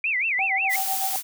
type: tone with vibrato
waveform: sine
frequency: 2312 Hz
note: D7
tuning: 28 cents flat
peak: -21 dBFS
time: 0.04-0.76 s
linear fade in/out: 2 ms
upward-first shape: sine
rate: 5.5 Hz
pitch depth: 280 cents each way
type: tone with tremolo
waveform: sine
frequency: 772 Hz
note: G5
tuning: 27 cents flat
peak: -24 dBFS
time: 0.39-1.16 s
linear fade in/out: 0 ms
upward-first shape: sine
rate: 8 Hz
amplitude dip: 80%
type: noise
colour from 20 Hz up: blue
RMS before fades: -27 dBFS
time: 0.69-1.23 s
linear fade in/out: 50 ms
effects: none